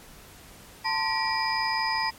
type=tone cluster; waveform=sine; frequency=891 / 1036 / 1918 / 2345 / 4976 Hz; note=A5 / C6 / A#6 / D7 / D#8; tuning=+22 / -17 / +49 / -3 / -1 cents; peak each=-28 / -32 / -31 / -34 / -30 dBFS; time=0.84-2.11 s; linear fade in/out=20 ms; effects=pink hiss -49 dBFS RMS until 2.18 s + MP3 64 kbps